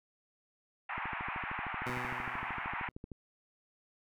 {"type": "band-pass noise", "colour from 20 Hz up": "pink", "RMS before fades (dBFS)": -39, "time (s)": [0.89, 2.89], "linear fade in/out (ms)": 5, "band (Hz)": [770, 2500], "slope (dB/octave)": 48}
{"type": "click train", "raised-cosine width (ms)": 3, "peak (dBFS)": -31, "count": 29, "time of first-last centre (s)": [0.98, 3.117], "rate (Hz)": 13.1}
{"type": "tone with exponential decay", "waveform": "15% pulse", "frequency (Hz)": 124.5, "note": "B2", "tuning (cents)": 14, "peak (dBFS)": -30, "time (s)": [1.86, 2.92], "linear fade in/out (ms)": 5, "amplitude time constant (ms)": 230}
{"effects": []}